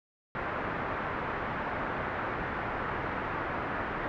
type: low-pass noise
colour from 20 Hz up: white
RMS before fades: -34 dBFS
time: 0.35-4.08 s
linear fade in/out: 0 ms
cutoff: 1700 Hz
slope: 24 dB/octave
effects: none